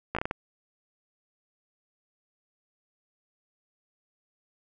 slowing click train, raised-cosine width 0.5 ms, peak -14 dBFS, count 6, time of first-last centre 0.15-0.311 s, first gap 15 ms, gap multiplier 1.39, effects none

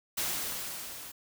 white noise with level ramp, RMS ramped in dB -31 to -45 dBFS, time 0.17-1.12 s, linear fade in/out 10 ms, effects none

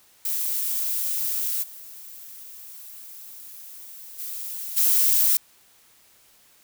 violet noise with level steps, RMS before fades -26 / -42 / -33 / -19 dBFS, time 0.25-5.37 s, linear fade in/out 2 ms, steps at 1.62 / 4.18 / 4.76 s, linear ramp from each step 20 ms, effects white hiss -57 dBFS RMS until 6.63 s

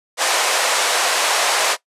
pink band-pass noise, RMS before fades -18 dBFS, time 0.17-1.77 s, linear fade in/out 50 ms, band 540 to 9900 Hz, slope 24 dB/octave, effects noise-tail reverb RT60 0.1 s tail -18 dB re dry + resampled to 32000 Hz

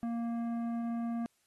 sine tone with tanh clipping, 233.1 Hz, A#3, in tune, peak -34 dBFS, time 0.03-1.26 s, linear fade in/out 0 ms, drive 11 dB, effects white hiss -74 dBFS RMS until 1.46 s + AAC 32 kbps

